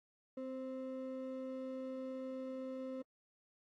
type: ring-modulated tone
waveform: triangle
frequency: 392 Hz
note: G4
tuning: in tune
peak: -36 dBFS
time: 0.37-3.02 s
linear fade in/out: 5 ms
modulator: 132 Hz
effects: AAC 32 kbps